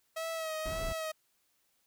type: tone with vibrato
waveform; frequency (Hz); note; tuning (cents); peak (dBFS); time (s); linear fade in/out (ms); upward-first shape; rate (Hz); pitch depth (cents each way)
sawtooth; 641; E5; -49; -31; 0.16-1.12; 10; sine; 1.8; 38
type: noise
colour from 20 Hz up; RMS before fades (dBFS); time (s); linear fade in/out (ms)
brown; -39; 0.65-0.93; 10
effects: white hiss -74 dBFS RMS until 1.86 s